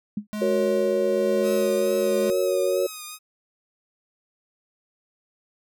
sine tone with exponential decay, 207.7 Hz, G#3, in tune, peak -21 dBFS, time 0.17-0.27 s, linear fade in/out 5 ms, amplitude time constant 20 ms
square tone with tremolo, 211.2 Hz, G#3, 29 cents sharp, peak -27 dBFS, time 0.33-2.3 s, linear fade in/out 0 ms, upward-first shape sine, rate 1.1 Hz, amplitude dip 40%
sine chord, F# major, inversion none, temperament equal, 370 / 466.2 / 554.4 Hz, F#4 / A#4 / C#5, 0 / 0 / 0 cents, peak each -24 / -26 / -23 dBFS, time 0.41-2.87 s, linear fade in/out 10 ms
5% pulse tone with vibrato, 1255 Hz, D#6, 15 cents sharp, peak -24 dBFS, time 1.42-3.19 s, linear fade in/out 50 ms, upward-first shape triangle, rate 2.3 Hz, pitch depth 55 cents each way
effects none

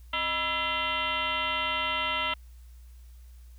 sine tone with frequency modulation, 2043 Hz, C7, 42 cents flat, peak -26 dBFS, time 0.13-2.34 s, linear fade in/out 5 ms, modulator 356 Hz, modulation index 3.6, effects added 60 Hz sine -46 dBFS peak until 3.58 s + white hiss -65 dBFS RMS until 3.58 s

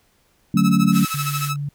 sine chord, D major seventh, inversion none, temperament equal, 146.83 / 185 / 220 / 277.2 Hz, D3 / F#3 / A3 / C#4, 0 / 0 / 0 / 0 cents, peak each -22 / -16 / -18 / -22 dBFS, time 0.54-1.05 s, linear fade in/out 5 ms
sawtooth tone with tremolo, 1300 Hz, E6, 24 cents flat, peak -18 dBFS, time 0.57-1.56 s, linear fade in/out 2 ms, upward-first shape sine, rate 13 Hz, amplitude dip 90%
white band-pass noise, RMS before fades -32 dBFS, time 0.91-1.52 s, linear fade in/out 50 ms, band 1100 to 16000 Hz, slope 96 dB/octave
sine tone, 143.7 Hz, D3, 37 cents flat, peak -23 dBFS, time 1.14-1.69 s, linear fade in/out 5 ms
effects pink hiss -61 dBFS RMS until 1.74 s

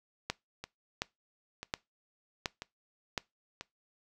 two click trains, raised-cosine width 0.2 ms, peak -14 / -23 dBFS, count 5 / 4, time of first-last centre 0.3-3.178 / 0.64-3.61 s, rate 1.39 / 1.01 Hz, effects noise-tail reverb RT60 0.2 s tail -22 dB re dry

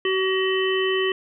harmonic tone, 378.7 Hz, F#4, 40 cents sharp, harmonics 1 / 3 / 5 / 7 / 8, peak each -21 / -31 / -27 / -33 / -28 dBFS, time 0.05-1.12 s, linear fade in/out 2 ms, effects none

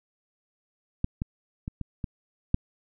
clicks, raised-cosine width 5 ms, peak -12 / -16 / -20 / -20 / -18 / -8 dBFS, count 6, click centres 1.044 / 1.219 / 1.679 / 1.813 / 2.042 / 2.544 s, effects none

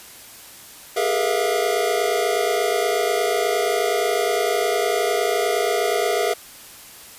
square tone cluster, 402.7 / 431.1 / 479.3 / 653 / 704 Hz, G4 / A4 / A#4 / E5 / F5, +47 / -35 / +48 / -17 / +14 cents, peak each -26 dBFS, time 0.96-6.34 s, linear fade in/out 10 ms, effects white hiss -42 dBFS RMS until 7.18 s + resampled to 32000 Hz

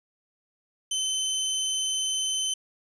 20% pulse tone, 3065 Hz, G7, 40 cents flat, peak -20 dBFS, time 0.91-2.54 s, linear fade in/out 5 ms, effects resampled to 22050 Hz

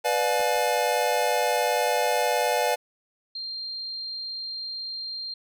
square chord, B diminished seventh, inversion none, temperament just, 493.9 / 592.7 / 711.2 / 853.4 Hz, B4 / D5 / F5 / Ab5, 0 / +16 / +31 / +47 cents, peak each -28 dBFS, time 0.04-2.76 s, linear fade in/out 20 ms
clicks, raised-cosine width 1 ms, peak -30 dBFS, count 2, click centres 0.398 / 0.41 s
pink noise with exponential decay, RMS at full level -47 dBFS, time 0.55-0.68 s, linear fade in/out 5 ms, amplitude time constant 28 ms
sine tone, 4186 Hz, C8, in tune, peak -31 dBFS, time 3.35-5.34 s, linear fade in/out 5 ms
effects none

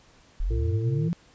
sine linear sweep, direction up, 31.88 to 174.61 Hz, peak -23 dBFS, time 0.4-1.13 s, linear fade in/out 0 ms
harmonic tone, 112.6 Hz, A2, 40 cents sharp, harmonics 1 / 3 / 4, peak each -30 / -35 / -36 dBFS, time 0.5-1.09 s, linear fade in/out 10 ms
effects pink hiss -57 dBFS RMS until 1.34 s + resampled to 16000 Hz

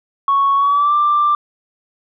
sine tone with pitch glide, 1108.7 to 1181.4 Hz, C#6 to D6, 0 to +10 cents, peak -10 dBFS, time 0.28-1.35 s, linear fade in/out 2 ms, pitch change +110 cents, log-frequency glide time 0.56-0.94 s, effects tanh soft clip ceiling -7 dBFS

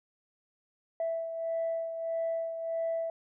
sine beating tone pair, 659.3 / 660.9 Hz, E5 / E5, 0 / +4 cents, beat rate 1.6 Hz, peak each -30 / -38 dBFS, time 1-3.1 s, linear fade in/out 2 ms, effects tanh soft clip ceiling -25 dBFS

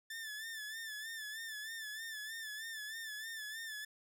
sawtooth tone with vibrato, 1760 Hz, A6, in tune, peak -39 dBFS, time 0.1-3.85 s, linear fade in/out 5 ms, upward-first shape sine, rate 3.2 Hz, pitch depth 64 cents each way, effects none

